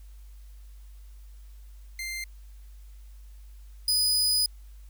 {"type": "tone pair in turn", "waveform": "sawtooth", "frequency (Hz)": [2093, 4978], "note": ["C7", "D#8"], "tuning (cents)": [0, 0], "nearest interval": "octave + minor third", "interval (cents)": 1500, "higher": "second", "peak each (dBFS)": [-29, -19], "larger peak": "second", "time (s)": [[1.99, 2.24], [3.88, 4.46]], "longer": "second", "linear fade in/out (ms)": 2, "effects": ["added 50 Hz sine -44 dBFS peak until 4.89 s", "white hiss -64 dBFS RMS until 4.89 s"]}